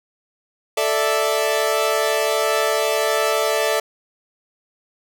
sawtooth chord, A suspended fourth, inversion none, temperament equal, 440 / 587.3 / 659.3 Hz, A4 / D5 / E5, 0 / 0 / 0 cents, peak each -18 dBFS, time 0.77-3.8 s, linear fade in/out 5 ms, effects none

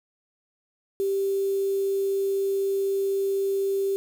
sine tone with quantisation, 392 Hz, G4, in tune, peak -22 dBFS, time 1-3.96 s, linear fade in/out 0 ms, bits 7, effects none

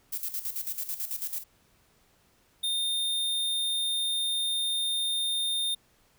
violet noise with tremolo, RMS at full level -32 dBFS, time 0.12-1.44 s, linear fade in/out 10 ms, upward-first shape square, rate 9.1 Hz, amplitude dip 70%
square tone, 3637 Hz, A#7, 43 cents flat, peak -27 dBFS, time 2.63-5.75 s, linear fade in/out 10 ms
effects pink hiss -65 dBFS RMS until 6.18 s

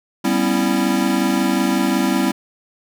square chord, C# half-diminished seventh, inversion second, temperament equal with one note detuned, 196 / 246.9 / 272.4 / 329.6 Hz, G3 / B3 / C#4 / E4, 0 / 0 / -30 / 0 cents, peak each -22 dBFS, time 0.24-2.32 s, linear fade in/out 10 ms, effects none

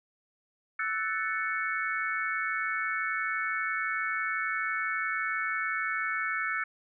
sine chord, F# minor seventh, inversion third, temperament equal with one note detuned, 1318.5 / 1490.3 / 1760 / 2217 Hz, E6 / F#6 / A6 / C#7, 0 / +12 / 0 / 0 cents, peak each -34 dBFS, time 0.79-6.64 s, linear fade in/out 5 ms, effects none

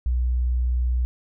sine tone, 61.5 Hz, B1, 7 cents flat, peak -19 dBFS, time 0.06-1.05 s, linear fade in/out 0 ms, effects none

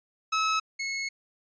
sawtooth tone pair in turn, 1292 / 2183 Hz, E6 / C#7, -35 / -27 cents, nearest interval major sixth, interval 908 cents, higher second, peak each -20 / -26 dBFS, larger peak first, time 0.32-0.6 / 0.79-1.09 s, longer second, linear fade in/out 10 ms, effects resampled to 16000 Hz

